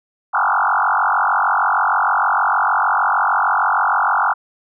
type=tone with frequency modulation; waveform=sine; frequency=1108.7 Hz; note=C#6; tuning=in tune; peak=-13 dBFS; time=0.33-4.34 s; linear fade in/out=20 ms; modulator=46.5 Hz; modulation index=7.5; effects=none